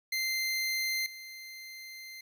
25% pulse tone with level steps, 2082 Hz, C7, 9 cents flat, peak -26 / -40 dBFS, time 0.12-2.21 s, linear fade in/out 5 ms, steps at 1.06 s, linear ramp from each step 2 ms, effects 11-bit

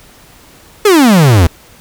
45% pulse exponential sweep, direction down, 440 to 77.78 Hz, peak -4 dBFS, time 0.85-1.47 s, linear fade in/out 5 ms, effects pink hiss -41 dBFS RMS until 1.8 s

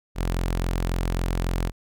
sawtooth tone, 43.65 Hz, F1, in tune, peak -19 dBFS, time 0.15-1.72 s, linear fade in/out 50 ms, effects none

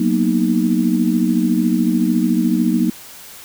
sine chord, B major seventh, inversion second, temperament equal, 185 / 233.1 / 246.9 / 311.1 Hz, F#3 / A#3 / B3 / D#4, 0 / 0 / 0 / 0 cents, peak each -19 / -17 / -21 / -19 dBFS, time 0-2.9 s, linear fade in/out 5 ms, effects white hiss -38 dBFS RMS until 3.44 s

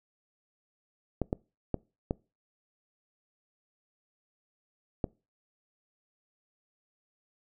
clicks, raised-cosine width 2 ms, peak -15 dBFS, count 5, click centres 1.217 / 1.329 / 1.743 / 2.109 / 5.042 s, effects noise-tail reverb RT60 0.3 s tail -24 dB re dry

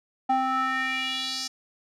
square tone with band-pass filter sweep, 261.6 Hz, C4, in tune, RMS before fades -27 dBFS, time 0.29-1.48 s, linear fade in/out 10 ms, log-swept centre 800 to 5600 Hz, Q 3.4, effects none

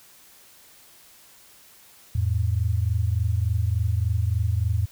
sine tone pair together, 84.7 / 108.14 Hz, E2 / A2, +48 / -30 cents, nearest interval major third, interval 422 cents, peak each -23 dBFS, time 2.15-4.86 s, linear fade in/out 5 ms, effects white hiss -52 dBFS RMS until 4.91 s

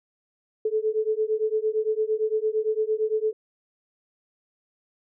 sine beating tone pair, 430 / 438.8 Hz, A4 / A4, -40 / -5 cents, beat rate 8.8 Hz, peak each -25 dBFS, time 0.65-3.33 s, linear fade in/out 5 ms, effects none

